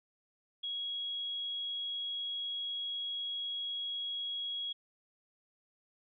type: tone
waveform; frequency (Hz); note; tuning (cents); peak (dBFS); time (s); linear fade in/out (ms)
sine; 3316; G#7; -3; -35; 0.63-4.73; 10
effects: none